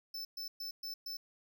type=tone bursts; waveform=square; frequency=5280 Hz; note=E8; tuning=2 cents sharp; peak=-40 dBFS; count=5; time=0.14-1.17 s; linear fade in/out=5 ms; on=110 ms; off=120 ms; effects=none